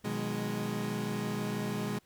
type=chord; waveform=30% pulse; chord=G# minor seventh; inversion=first; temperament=equal with one note detuned; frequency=123.47 / 155.56 / 181.5 / 207.7 Hz; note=B2 / D#3 / F#3 / G#3; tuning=0 / 0 / -33 / 0 cents; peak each=-36 / -38 / -38 / -32 dBFS; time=0.04-1.99 s; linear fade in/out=10 ms; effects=pink hiss -67 dBFS RMS until 2.05 s